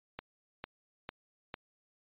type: click train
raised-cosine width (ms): 0.3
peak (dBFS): -23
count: 4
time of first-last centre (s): 0.19-1.541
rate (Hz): 2.22
effects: resampled to 8000 Hz